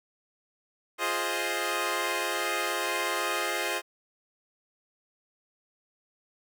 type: chord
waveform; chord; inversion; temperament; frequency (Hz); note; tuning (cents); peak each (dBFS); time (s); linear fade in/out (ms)
10% pulse; F minor seventh; none; equal; 349.2 / 415.3 / 523.3 / 622.3; F4 / Ab4 / C5 / Eb5; 0 / 0 / 0 / 0; -25; 0.98-3.82; 50
effects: none